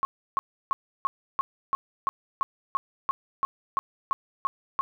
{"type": "tone bursts", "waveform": "sine", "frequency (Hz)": 1092, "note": "C#6", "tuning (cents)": -26, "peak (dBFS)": -21, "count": 15, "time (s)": [0.03, 4.81], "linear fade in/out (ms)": 0, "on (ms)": 20, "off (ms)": 320, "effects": []}